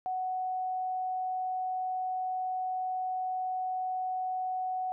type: tone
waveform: sine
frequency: 743 Hz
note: F#5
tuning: 7 cents sharp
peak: -30 dBFS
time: 0.06-4.92 s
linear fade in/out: 0 ms
effects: none